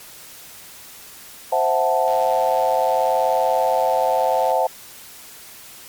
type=chord; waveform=sine; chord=F# half-diminished seventh; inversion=second; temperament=equal; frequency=523.3 / 659.3 / 740 / 880 Hz; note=C5 / E5 / F#5 / A5; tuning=0 / 0 / 0 / 0 cents; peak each=-21 dBFS; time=1.52-4.67 s; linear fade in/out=5 ms
type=click train; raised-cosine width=0.2 ms; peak=-21 dBFS; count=269; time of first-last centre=2.08-4.516 s; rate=110 Hz
effects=white hiss -41 dBFS RMS until 5.88 s + MP3 96 kbps